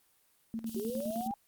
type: tone with tremolo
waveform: sine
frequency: 225.9 Hz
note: A3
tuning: 46 cents sharp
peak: -33 dBFS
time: 0.54-1.31 s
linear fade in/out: 0 ms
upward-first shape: square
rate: 9.7 Hz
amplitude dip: 75%
type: high-pass noise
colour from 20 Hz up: white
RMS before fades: -48 dBFS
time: 0.66-1.28 s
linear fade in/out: 10 ms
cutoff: 2700 Hz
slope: 96 dB/octave
type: linear sweep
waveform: sine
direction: up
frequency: 371.6 to 821 Hz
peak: -35 dBFS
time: 0.76-1.34 s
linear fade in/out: 2 ms
effects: white hiss -69 dBFS RMS until 1.47 s + Opus 32 kbps